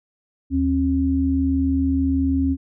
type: tone pair together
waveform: sine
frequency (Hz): 77 / 269.5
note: D#2 / C#4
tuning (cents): -17 / -49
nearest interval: octave + minor seventh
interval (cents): 2168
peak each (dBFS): -22 / -18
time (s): 0.5-2.57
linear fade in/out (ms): 50
effects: none